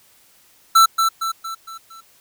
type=tone with echo; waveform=square; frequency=1333 Hz; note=E6; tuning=19 cents sharp; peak=-9 dBFS; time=0.75-0.86 s; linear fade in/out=10 ms; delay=230 ms; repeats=5; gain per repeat=-6 dB; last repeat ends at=2.01 s; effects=white hiss -54 dBFS RMS until 2.2 s